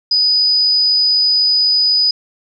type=tone; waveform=sine; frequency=4974 Hz; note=D#8; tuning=1 cent flat; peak=-10 dBFS; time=0.11-2.11 s; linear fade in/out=5 ms; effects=none